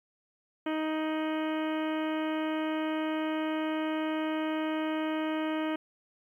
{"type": "harmonic tone with a mistuned harmonic", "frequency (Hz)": 312.7, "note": "D#4", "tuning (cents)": 9, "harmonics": [1, 2, 3, 4, 5, 6, 7, 8, 9, 10], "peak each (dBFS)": [-30, -36, -40, -42, -44, -46, -47, -48, -49, -50], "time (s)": [0.66, 5.76], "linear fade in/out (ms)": 5, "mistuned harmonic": 9, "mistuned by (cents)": 56, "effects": ["11-bit"]}